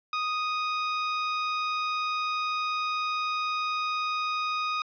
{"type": "tone", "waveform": "sawtooth", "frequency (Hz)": 1244.5, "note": "D#6", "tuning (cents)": 0, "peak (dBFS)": -23, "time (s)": [0.13, 4.82], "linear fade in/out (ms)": 2, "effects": ["resampled to 11025 Hz", "10-bit"]}